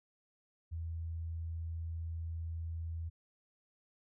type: tone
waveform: sine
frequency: 82.41 Hz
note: E2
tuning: in tune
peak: -37 dBFS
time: 0.71-3.1 s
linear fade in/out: 20 ms
effects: none